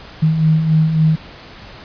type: beating tone pair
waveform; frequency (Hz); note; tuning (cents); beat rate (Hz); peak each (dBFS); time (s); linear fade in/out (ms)
sine; 154.8 / 158.4; D#3 / D#3; -9 / +31; 3.6; -20 / -11; 0.22-1.16; 10
effects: pink hiss -37 dBFS RMS until 1.84 s + resampled to 11025 Hz